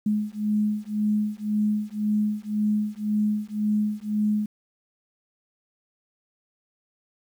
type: beating tone pair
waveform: sine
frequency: 210 / 211.9 Hz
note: G#3 / G#3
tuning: +19 / +35 cents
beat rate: 1.9 Hz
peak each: -25 dBFS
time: 0.06-4.46 s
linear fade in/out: 5 ms
effects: 9-bit